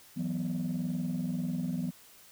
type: chord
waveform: sine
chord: E suspended second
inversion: none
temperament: equal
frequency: 164.81 / 185 / 246.9 Hz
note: E3 / F#3 / B3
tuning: 0 / 0 / 0 cents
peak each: -33 dBFS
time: 0.16-1.91 s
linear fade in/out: 20 ms
effects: tanh soft clip ceiling -26 dBFS + white hiss -56 dBFS RMS until 2.31 s